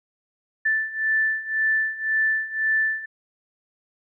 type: beating tone pair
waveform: sine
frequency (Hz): 1760 / 1761.9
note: A6 / A6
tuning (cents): 0 / +2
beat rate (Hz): 1.9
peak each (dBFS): -25 / -22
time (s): 0.65-3.06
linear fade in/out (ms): 10
effects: none